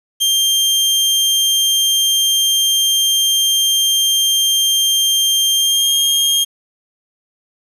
sawtooth tone with pitch glide, 3180 to 3223 Hz, G7 to G7, +24 to +47 cents, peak -9 dBFS, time 0.2-6.45 s, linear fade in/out 20 ms, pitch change +23 cents, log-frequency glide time 5.54-5.94 s, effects resampled to 32000 Hz + 7-bit

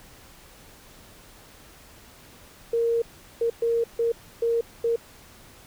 sine tone bursts at uneven times, 464.5 Hz, A#4, 6 cents flat, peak -20 dBFS, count 6, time 2.73-3.02 / 3.41-3.5 / 3.62-3.84 / 3.99-4.12 / 4.42-4.61 / 4.84-4.96 s, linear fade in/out 5 ms, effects pink hiss -50 dBFS RMS until 5.66 s

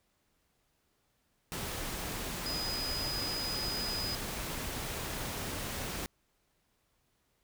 sine tone in noise, 4978 Hz, D#8, in tune, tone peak -35 dBFS, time 2.46-4.15 s, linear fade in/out 0 ms, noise pink, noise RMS -38 dBFS, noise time 1.52-6.06 s, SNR 0 dB, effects pink hiss -75 dBFS RMS until 7.43 s

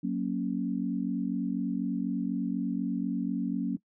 sine chord, F# major, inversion none, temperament equal, 185 / 233.1 / 277.2 Hz, F#3 / A#3 / C#4, 0 / 0 / 0 cents, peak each -32 dBFS, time 0.03-3.77 s, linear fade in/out 10 ms, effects noise-tail reverb RT60 0.1 s tail -21 dB re dry

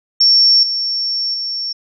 sine tone with level steps, 5460 Hz, F8, 40 cents flat, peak -7 / -16 / -19 dBFS, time 0.2-1.73 s, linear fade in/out 10 ms, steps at 0.63 / 1.34 s, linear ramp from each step 2 ms, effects none

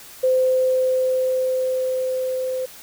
sine tone with level ramp, 515 Hz, C5, 28 cents flat, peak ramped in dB -14 to -22 dBFS, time 0.23-2.66 s, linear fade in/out 10 ms, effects white hiss -42 dBFS RMS until 2.82 s

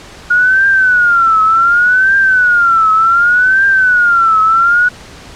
sine tone with vibrato, 1432 Hz, F6, 43 cents sharp, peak -6 dBFS, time 0.3-4.89 s, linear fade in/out 10 ms, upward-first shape triangle, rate 0.67 Hz, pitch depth 190 cents each way, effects pink hiss -34 dBFS RMS until 5.35 s + low-pass 7000 Hz 12 dB/octave

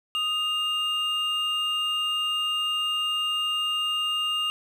triangle tone pair together, 1244.5 / 2813 Hz, D#6 / F7, 0 / +12 cents, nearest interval octave + major second, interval 1412 cents, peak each -30 / -23 dBFS, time 0.15-4.5 s, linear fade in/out 0 ms, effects none

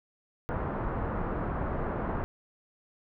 pink low-pass noise, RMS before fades -32 dBFS, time 0.49-2.24 s, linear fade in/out 0 ms, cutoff 1400 Hz, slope 24 dB/octave, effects none

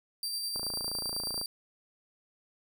sawtooth tone with tremolo, 4697 Hz, D8, 1 cent flat, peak -29 dBFS, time 0.23-1.46 s, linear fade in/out 2 ms, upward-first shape square, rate 9.8 Hz, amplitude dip 25%
click train, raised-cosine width 1 ms, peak -27 dBFS, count 25, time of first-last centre 0.56-1.414 s, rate 28.1 Hz
effects none

